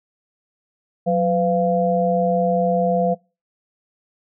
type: tone cluster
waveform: sine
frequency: 182.3 / 506 / 691 Hz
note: F#3 / B4 / F5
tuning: -25 / +42 / -19 cents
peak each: -20 dBFS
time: 1.06-3.15 s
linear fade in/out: 20 ms
effects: noise-tail reverb RT60 0.3 s tail -25 dB re dry